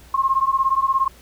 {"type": "beating tone pair", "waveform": "sine", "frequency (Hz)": [1064, 1081], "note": ["C6", "C#6"], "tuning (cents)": [29, -44], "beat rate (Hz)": 17, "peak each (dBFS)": -19, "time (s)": [0.14, 1.08], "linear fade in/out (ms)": 5, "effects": ["added 60 Hz sine -47 dBFS peak until 1.21 s", "pink hiss -49 dBFS RMS until 1.21 s"]}